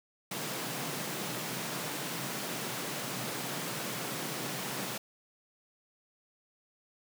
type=high-pass noise; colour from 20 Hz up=pink; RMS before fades=-37 dBFS; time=0.31-4.98 s; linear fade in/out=5 ms; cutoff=120 Hz; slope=96 dB/octave; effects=none